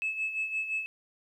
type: tone with tremolo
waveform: sine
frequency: 2600 Hz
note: E7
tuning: 24 cents flat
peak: -26 dBFS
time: 0.02-0.86 s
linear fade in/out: 0 ms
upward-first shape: sine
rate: 5.8 Hz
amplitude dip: 65%
effects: tanh soft clip ceiling -24 dBFS + 11-bit